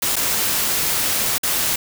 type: noise with dropouts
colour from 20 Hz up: white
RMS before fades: -20 dBFS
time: 0.02-1.76 s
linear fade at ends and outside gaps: 5 ms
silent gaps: 0.158-0.164 / 1.382-1.432 s
effects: none